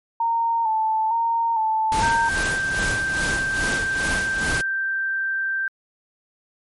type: tone with vibrato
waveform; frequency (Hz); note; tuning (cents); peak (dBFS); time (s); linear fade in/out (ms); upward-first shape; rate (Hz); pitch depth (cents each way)
sine; 900; A5; +39; -18; 0.2-2.29; 5; square; 1.1; 42
type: noise with tremolo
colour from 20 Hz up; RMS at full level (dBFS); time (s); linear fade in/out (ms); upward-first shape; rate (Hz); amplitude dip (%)
pink; -25; 1.92-4.61; 0; sine; 2.4; 65
type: tone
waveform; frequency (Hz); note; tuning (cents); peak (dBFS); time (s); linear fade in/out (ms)
sine; 1568; G6; 0; -21; 2.03-5.68; 2
effects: MP3 48 kbps